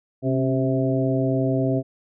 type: harmonic tone with a mistuned harmonic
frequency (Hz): 130.81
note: C3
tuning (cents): 0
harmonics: 1 / 2 / 3 / 4 / 5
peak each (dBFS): -23 / -23 / -27 / -30 / -27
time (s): 0.22-1.83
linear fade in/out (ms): 50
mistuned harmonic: 2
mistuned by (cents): +54
effects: none